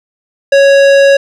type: tone with tanh clipping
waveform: sine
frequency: 554.4 Hz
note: C#5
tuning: in tune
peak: -5 dBFS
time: 0.52-1.17 s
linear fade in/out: 5 ms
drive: 17 dB
effects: none